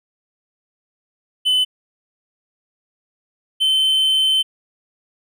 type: tone pair in turn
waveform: triangle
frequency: 3022 / 3077 Hz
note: F#7 / G7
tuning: +36 / -33 cents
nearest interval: unison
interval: 31 cents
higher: second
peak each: -12 dBFS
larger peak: neither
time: 1.45-1.65 / 3.6-4.43 s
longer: second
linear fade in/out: 20 ms
effects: none